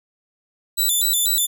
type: tone with vibrato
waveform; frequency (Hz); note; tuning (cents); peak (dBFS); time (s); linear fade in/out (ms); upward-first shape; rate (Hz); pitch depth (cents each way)
5% pulse; 3729; A#7; 0; -10; 0.77-1.47; 20; square; 4.1; 99
effects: none